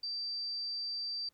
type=tone; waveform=sine; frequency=4670 Hz; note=D8; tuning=11 cents flat; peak=-35 dBFS; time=0.03-1.29 s; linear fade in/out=5 ms; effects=pink hiss -75 dBFS RMS until 1.33 s